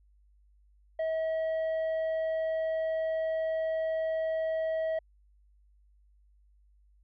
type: tone with tanh clipping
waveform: sine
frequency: 642 Hz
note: E5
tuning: 46 cents flat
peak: -29 dBFS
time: 0.99-4.99 s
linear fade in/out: 5 ms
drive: 5 dB
effects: added 50 Hz sine -60 dBFS peak until 7.03 s